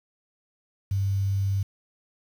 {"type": "tone with quantisation", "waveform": "sine", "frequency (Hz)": 98, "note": "G2", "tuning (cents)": 0, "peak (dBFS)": -22, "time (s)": [0.91, 1.63], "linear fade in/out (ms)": 5, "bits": 8, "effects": []}